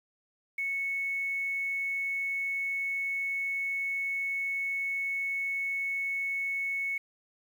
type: tone with quantisation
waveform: sine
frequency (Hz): 2208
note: C#7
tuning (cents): -7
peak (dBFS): -29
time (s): 0.58-6.98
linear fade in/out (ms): 5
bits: 9
effects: none